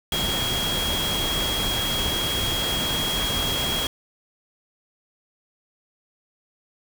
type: tone in noise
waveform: sine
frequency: 3281 Hz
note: G#7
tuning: 22 cents flat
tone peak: -25 dBFS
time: 0.12-3.87 s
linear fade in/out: 2 ms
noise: pink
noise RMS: -27 dBFS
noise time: 0.12-3.87 s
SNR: -1 dB
effects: none